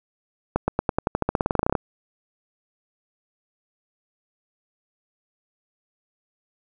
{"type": "accelerating click train", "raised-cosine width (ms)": 1, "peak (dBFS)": -6, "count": 20, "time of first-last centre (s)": [0.56, 1.752], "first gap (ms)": 120, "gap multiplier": 0.92, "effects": []}